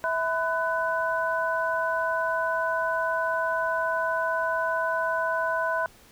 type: tone cluster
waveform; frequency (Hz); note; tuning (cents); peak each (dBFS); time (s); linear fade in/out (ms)
sine; 653 / 1005 / 1496; E5 / B5 / F#6; -17 / +30 / +19; -28; 0.04-5.86; 0
effects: pink hiss -54 dBFS RMS until 6.11 s